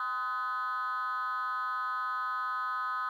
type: tone with frequency modulation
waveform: sine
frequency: 1261 Hz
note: D#6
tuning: 23 cents sharp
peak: -29 dBFS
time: 0-3.09 s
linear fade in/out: 2 ms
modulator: 235 Hz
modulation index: 0.91
effects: tanh soft clip ceiling -28 dBFS + 11-bit